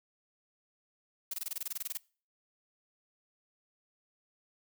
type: noise bursts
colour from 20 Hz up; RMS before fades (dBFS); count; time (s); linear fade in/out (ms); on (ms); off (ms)
blue; -36; 14; 1.31-1.974; 5; 27; 22
effects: noise-tail reverb RT60 0.4 s tail -23 dB re dry